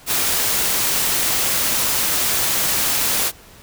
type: noise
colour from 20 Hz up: white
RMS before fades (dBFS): -19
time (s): 0.06-3.32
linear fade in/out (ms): 50
effects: pink hiss -45 dBFS RMS until 3.62 s